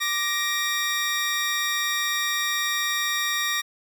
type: tone pair together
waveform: 20% pulse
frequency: 1178.5 / 1876 Hz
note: D6 / A#6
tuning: +6 / +11 cents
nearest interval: minor sixth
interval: 805 cents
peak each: -24 / -19 dBFS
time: 0-3.62 s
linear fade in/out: 20 ms
effects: none